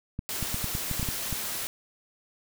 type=clicks; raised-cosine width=5 ms; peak=-19 dBFS; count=10; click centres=0.191 / 0.427 / 0.544 / 0.643 / 0.751 / 0.913 / 0.996 / 1.029 / 1.088 / 1.327 s
type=noise; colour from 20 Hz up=white; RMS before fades=-33 dBFS; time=0.29-1.67 s; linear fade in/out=0 ms
effects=none